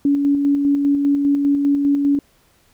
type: tone with tremolo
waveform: sine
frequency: 283.3 Hz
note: C#4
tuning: 38 cents sharp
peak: -12 dBFS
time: 0.05-2.19 s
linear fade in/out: 2 ms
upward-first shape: square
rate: 5 Hz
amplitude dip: 35%
effects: pink hiss -57 dBFS RMS until 2.73 s